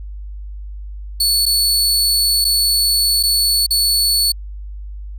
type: tone with dropouts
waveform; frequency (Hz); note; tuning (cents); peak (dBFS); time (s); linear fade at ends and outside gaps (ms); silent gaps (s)
sawtooth; 4435; C#8; 0; -10; 1.2-4.32; 5; 1.456-1.462 / 2.445-2.449 / 3.229-3.234 / 3.665-3.706
effects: added 50 Hz sine -27 dBFS peak until 5.18 s